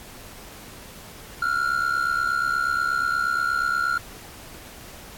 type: ring-modulated tone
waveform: triangle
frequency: 1396.9 Hz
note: F6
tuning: in tune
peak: -16 dBFS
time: 1.42-3.98 s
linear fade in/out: 0 ms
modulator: 34.2 Hz
effects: pink hiss -43 dBFS RMS until 5.17 s + AAC 64 kbps